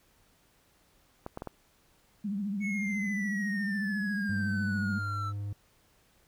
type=clicks; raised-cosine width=1 ms; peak=-23 dBFS; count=4; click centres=1.264 / 1.374 / 1.421 / 1.473 s
type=tone with vibrato; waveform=sine; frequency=201.5 Hz; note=G3; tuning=48 cents sharp; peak=-30 dBFS; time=2.24-4.99 s; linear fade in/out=10 ms; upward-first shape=triangle; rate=14 Hz; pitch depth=110 cents each way
type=exponential sweep; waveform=triangle; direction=down; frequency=2217 to 1315 Hz; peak=-32 dBFS; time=2.6-5.33 s; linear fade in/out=50 ms
type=tone with pitch glide; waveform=triangle; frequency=100.7 to 101.69 Hz; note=G2 to G#2; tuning=+47 to -36 cents; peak=-31 dBFS; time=4.29-5.53 s; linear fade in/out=5 ms; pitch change=+17 cents; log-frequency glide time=5-5.26 s
effects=pink hiss -66 dBFS RMS until 6.27 s